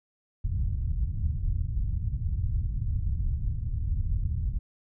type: low-pass noise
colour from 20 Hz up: white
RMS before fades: -28 dBFS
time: 0.44-4.59 s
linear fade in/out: 5 ms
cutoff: 100 Hz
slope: 24 dB/octave
effects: none